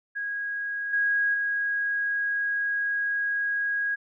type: tone with level steps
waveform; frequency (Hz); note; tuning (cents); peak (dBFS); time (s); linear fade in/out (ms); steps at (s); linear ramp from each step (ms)
sine; 1646; G#6; -16; -28 / -21 / -24; 0.15-3.96; 20; 0.93 / 1.34; 5
effects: none